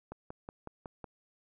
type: click train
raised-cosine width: 1 ms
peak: -28 dBFS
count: 6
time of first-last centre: 0.12-1.043 s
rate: 5.42 Hz
effects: none